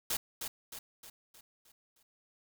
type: noise with echo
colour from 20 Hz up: white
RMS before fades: -33 dBFS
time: 0.1-0.17 s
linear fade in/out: 5 ms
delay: 310 ms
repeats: 6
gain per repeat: -6 dB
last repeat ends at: 2.03 s
effects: none